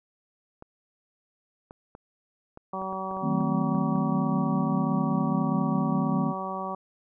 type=clicks; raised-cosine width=1 ms; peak=-29 dBFS; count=11; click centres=0.624 / 1.709 / 1.951 / 2.574 / 2.818 / 2.928 / 3.112 / 3.169 / 3.407 / 3.75 / 3.959 s
type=harmonic tone; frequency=190 Hz; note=F#3; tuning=46 cents sharp; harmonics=1 / 2 / 3 / 4 / 5 / 6; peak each=-37 / -40 / -38 / -36 / -37 / -35 dBFS; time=2.73-6.75 s; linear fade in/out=5 ms
type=chord; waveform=sine; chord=D# diminished seventh; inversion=none; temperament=equal; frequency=155.56 / 185 / 220 / 261.6 Hz; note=D#3 / F#3 / A3 / C4; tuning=0 / 0 / 0 / 0 cents; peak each=-29 dBFS; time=3.21-6.34 s; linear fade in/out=50 ms
effects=none